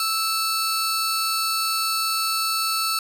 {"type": "tone pair together", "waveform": "sawtooth", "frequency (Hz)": [1318.5, 4435], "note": ["E6", "C#8"], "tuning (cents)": [0, 0], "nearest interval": "octave + major sixth", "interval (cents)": 2100, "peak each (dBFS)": [-20, -22], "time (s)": [0, 2.99], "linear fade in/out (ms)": 2, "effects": []}